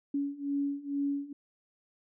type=beating tone pair; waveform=sine; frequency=281 / 283.2 Hz; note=C#4 / C#4; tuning=+24 / +37 cents; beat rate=2.2 Hz; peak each=-34 / -32 dBFS; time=0.14-1.33 s; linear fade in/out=5 ms; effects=none